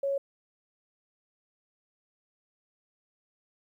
sine tone, 554 Hz, C#5, 1 cent flat, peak -26 dBFS, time 0.03-0.18 s, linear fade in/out 5 ms, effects 11-bit

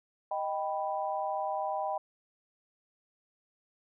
sine chord, Eb augmented, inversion none, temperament equal, 622.3 / 784 / 987.8 Hz, Eb5 / G5 / B5, 0 / 0 / 0 cents, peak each -35 / -33 / -37 dBFS, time 0.31-1.98 s, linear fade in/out 5 ms, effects none

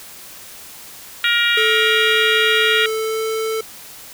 harmonic tone, 472 Hz, A#4, 22 cents sharp, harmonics 3 / 4 / 5 / 6 / 7 / 8, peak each -19 / -20 / -21 / -22 / -22 / -23 dBFS, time 1.24-2.86 s, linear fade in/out 2 ms
square tone with pitch glide, 437.9 to 442 Hz, A4 to A4, -8 to +8 cents, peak -20 dBFS, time 1.57-3.61 s, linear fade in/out 5 ms, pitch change +16 cents, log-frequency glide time 2.79-3.23 s
effects white hiss -38 dBFS RMS until 4.13 s

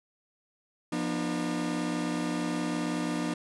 40% pulse tone cluster, 173.9 / 242.7 / 301.7 Hz, F3 / B3 / D4, -7 / -30 / +47 cents, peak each -34 / -33 / -31 dBFS, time 0.92-3.34 s, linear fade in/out 5 ms, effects resampled to 24000 Hz

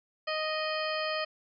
harmonic tone, 622.3 Hz, D#5, in tune, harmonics 1 / 2 / 3 / 4 / 5 / 7 / 8, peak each -33 / -36 / -38 / -39 / -40 / -41 / -42 dBFS, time 0.27-1.25 s, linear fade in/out 10 ms, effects none

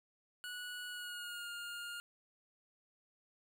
25% pulse tone with pitch glide, 1466 to 1414.4 Hz, F#6 to F6, -16 to +22 cents, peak -39 dBFS, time 0.44-2 s, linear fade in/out 0 ms, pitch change -62 cents, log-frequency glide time 0.88-1.49 s, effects 13-bit

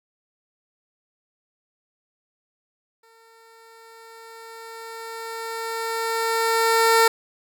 15% pulse tone with exponential growth, 453.9 Hz, A#4, 46 cents flat, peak -7 dBFS, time 3.03-7.08 s, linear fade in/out 5 ms, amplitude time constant 880 ms, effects none

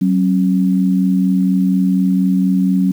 sine tone pair together, 187.6 / 271.8 Hz, F#3 / C#4, +24 / -34 cents, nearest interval tritone, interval 642 cents, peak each -12 / -17 dBFS, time 0.01-2.92 s, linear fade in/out 10 ms, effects 7-bit

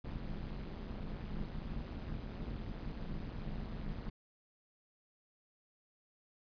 brown noise with amplitude modulation, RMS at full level -38 dBFS, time 0.04-4.1 s, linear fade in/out 10 ms, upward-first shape sine, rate 180 Hz, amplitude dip 90%, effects resampled to 11025 Hz

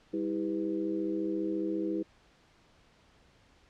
harmonic tone with a mistuned harmonic, 99.6 Hz, G2, 28 cents sharp, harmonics 2 / 3 / 4 / 5, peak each -39 / -31 / -37 / -40 dBFS, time 0.13-2.03 s, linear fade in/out 10 ms, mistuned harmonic 3, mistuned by +140 cents, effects pink hiss -63 dBFS RMS until 3.69 s + low-pass 5000 Hz 12 dB/octave

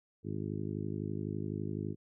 harmonic tone, 51.91 Hz, G#1, in tune, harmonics 2 / 3 / 4 / 5 / 6 / 7 / 8, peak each -40 / -40 / -42 / -44 / -43 / -44 / -47 dBFS, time 0.23-1.96 s, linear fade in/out 50 ms, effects none

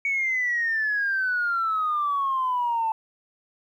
sine exponential sweep, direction down, 2248 to 880 Hz, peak -21 dBFS, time 0.05-2.92 s, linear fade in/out 2 ms, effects tanh soft clip ceiling -17 dBFS + 10-bit

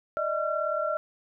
sine tone cluster, 598 / 636 / 1364 Hz, D5 / D#5 / F6, +31 / +38 / -41 cents, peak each -30 dBFS, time 0.17-0.97 s, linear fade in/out 0 ms, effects none

